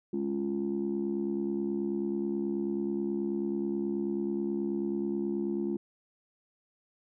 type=chord; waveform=sine; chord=Db major; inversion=second; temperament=just; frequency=207.9 / 277.2 / 346.5 Hz; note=Ab3 / Db4 / F4; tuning=+2 / 0 / -14 cents; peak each=-32 / -35 / -31 dBFS; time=0.13-5.77 s; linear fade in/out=5 ms; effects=tanh soft clip ceiling -22 dBFS